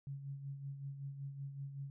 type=tone with tremolo; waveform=sine; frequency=138.8 Hz; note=C#3; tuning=3 cents sharp; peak=-40 dBFS; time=0.07-1.9 s; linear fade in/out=0 ms; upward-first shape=sine; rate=5.3 Hz; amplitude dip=55%; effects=none